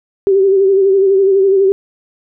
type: tone with vibrato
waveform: sine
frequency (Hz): 388.7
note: G4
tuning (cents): -15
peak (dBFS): -7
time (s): 0.27-1.72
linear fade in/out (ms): 0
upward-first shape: sine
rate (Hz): 12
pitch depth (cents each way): 47
effects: none